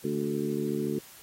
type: harmonic tone with a mistuned harmonic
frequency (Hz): 73.42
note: D2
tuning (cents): 0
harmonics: 2 / 3 / 4 / 5 / 6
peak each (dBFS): -36 / -32 / -34 / -32 / -36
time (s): 0.04-0.99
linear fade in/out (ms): 5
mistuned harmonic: 6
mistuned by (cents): -23
effects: white hiss -51 dBFS RMS until 1.22 s + AAC 48 kbps